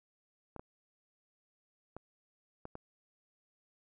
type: clicks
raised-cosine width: 1 ms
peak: -30 dBFS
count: 5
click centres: 0.563 / 0.595 / 1.966 / 2.654 / 2.754 s
effects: none